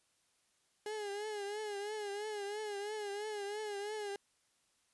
35% pulse tone with vibrato, 415.3 Hz, G#4, in tune, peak -37 dBFS, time 0.86-4.16 s, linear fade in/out 2 ms, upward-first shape triangle, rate 3 Hz, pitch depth 84 cents each way, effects white hiss -75 dBFS RMS until 4.93 s + resampled to 24000 Hz

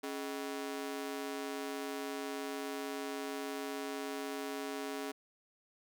sawtooth ring-modulated tone, 349.2 Hz, F4, in tune, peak -31 dBFS, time 0.03-5.12 s, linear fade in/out 10 ms, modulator 73.2 Hz, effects none

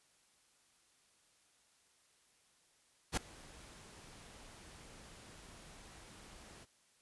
pink noise with ADSR envelope, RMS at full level -32 dBFS, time 3.12-6.66 s, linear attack 52 ms, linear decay 4 ms, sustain -24 dB, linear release 32 ms, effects white hiss -71 dBFS RMS until 7.01 s + resampled to 24000 Hz

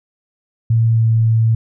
sine tone with pitch glide, 114 to 112.76 Hz, A#2 to A2, -38 to +43 cents, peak -10 dBFS, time 0.7-1.55 s, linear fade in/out 5 ms, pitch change -19 cents, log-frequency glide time 0.89-1.07 s, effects none

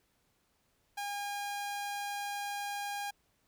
sawtooth tone, 812 Hz, G#5, 39 cents flat, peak -32 dBFS, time 0.97-3.11 s, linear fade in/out 10 ms, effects pink hiss -74 dBFS RMS until 3.47 s

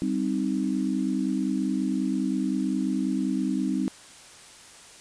sine chord, C minor, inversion second, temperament equal, 196 / 261.6 / 311.1 Hz, G3 / C4 / Eb4, 0 / 0 / 0 cents, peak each -28 / -27 / -29 dBFS, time 0.02-3.88 s, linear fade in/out 0 ms, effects white hiss -48 dBFS RMS until 5 s + resampled to 22050 Hz

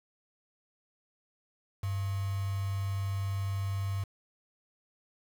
sine tone with quantisation, 98 Hz, G2, in tune, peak -30 dBFS, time 1.83-4.04 s, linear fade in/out 5 ms, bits 7, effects none

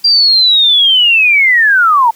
sine linear sweep, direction down, 4774 to 879 Hz, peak -5 dBFS, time 0.04-2.11 s, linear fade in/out 10 ms, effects white hiss -44 dBFS RMS until 2.15 s + high-pass 80 Hz 12 dB/octave

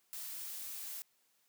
blue noise, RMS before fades -44 dBFS, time 0.13-1.02 s, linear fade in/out 0 ms, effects white hiss -74 dBFS RMS until 1.48 s + high-pass 150 Hz 12 dB/octave

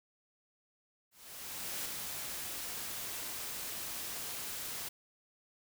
white noise with ADSR envelope, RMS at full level -38 dBFS, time 1.11-4.89 s, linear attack 740 ms, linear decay 12 ms, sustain -3 dB, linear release 8 ms, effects none

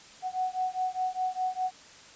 sine beating tone pair, 740 / 744.9 Hz, F#5 / F#5, 0 / +11 cents, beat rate 4.9 Hz, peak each -31 dBFS, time 0.22-1.71 s, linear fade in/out 50 ms, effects white hiss -51 dBFS RMS until 2.15 s + resampled to 16000 Hz

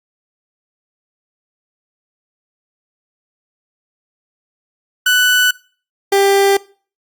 30% pulse tone pair in turn, 1490 / 395.8 Hz, F#6 / G4, +12 / +17 cents, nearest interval octave + major seventh, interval 2295 cents, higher first, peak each -7 dBFS, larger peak neither, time 5.06-5.51 / 6.12-6.57 s, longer neither, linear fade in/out 5 ms, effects noise-tail reverb RT60 0.4 s tail -22 dB re dry + Opus 48 kbps

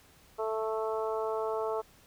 harmonic tone, 220 Hz, A3, in tune, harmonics 2 / 3 / 4 / 5 / 6, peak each -32 / -36 / -38 / -40 / -42 dBFS, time 0.38-1.82 s, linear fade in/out 20 ms, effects pink hiss -60 dBFS RMS until 2.06 s

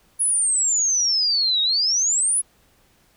sine exponential two-way sweep, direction down then up, 10560 to 3729 to 10560 Hz, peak -17 dBFS, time 0.19-2.42 s, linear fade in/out 20 ms, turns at 1.62 s, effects pink hiss -59 dBFS RMS until 3.16 s

